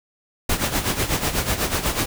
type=noise with tremolo; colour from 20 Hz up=pink; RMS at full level=-20 dBFS; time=0.49-2.06 s; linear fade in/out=5 ms; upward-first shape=sine; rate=8.1 Hz; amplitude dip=70%; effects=none